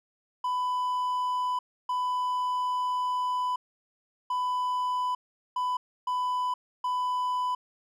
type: tone bursts at uneven times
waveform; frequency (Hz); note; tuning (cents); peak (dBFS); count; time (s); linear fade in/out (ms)
triangle; 998; B5; +18; -24; 6; 0.44-1.59 / 1.89-3.56 / 4.3-5.15 / 5.56-5.77 / 6.07-6.54 / 6.84-7.55; 5
effects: none